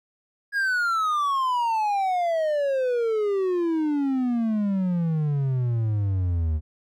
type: exponential sweep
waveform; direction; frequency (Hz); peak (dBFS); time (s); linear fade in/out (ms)
triangle; down; 1661.2 to 75.3; -19; 0.52-6.61; 50
effects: none